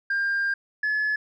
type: tone pair in turn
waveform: sine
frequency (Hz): 1600 / 1712.4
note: G6 / A6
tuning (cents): +35 / -47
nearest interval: minor second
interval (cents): 118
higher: second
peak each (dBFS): -20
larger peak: neither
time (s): 0.1-0.54 / 0.83-1.16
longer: first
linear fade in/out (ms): 5
effects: tanh soft clip ceiling -20 dBFS